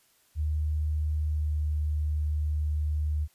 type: tone with pitch glide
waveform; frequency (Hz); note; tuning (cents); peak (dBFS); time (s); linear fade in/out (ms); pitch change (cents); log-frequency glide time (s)
sine; 76.3 to 75.55; D#2 to D2; -33 to +50; -25; 0.35-3.28; 50; -17; 1.27-1.54
effects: white hiss -65 dBFS RMS until 3.34 s + resampled to 32000 Hz